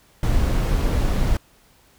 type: noise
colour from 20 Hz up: brown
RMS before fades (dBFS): -19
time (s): 0.23-1.37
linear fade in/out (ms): 2
effects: pink hiss -56 dBFS RMS until 1.98 s